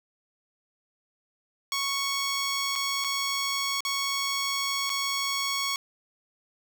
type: tone with dropouts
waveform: 10% pulse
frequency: 1108.7 Hz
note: C#6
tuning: in tune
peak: -18 dBFS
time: 1.72-5.76 s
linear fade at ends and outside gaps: 1 ms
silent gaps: 2.755-2.759 / 3.041-3.045 / 3.806-3.85 / 4.895-4.9 s
effects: none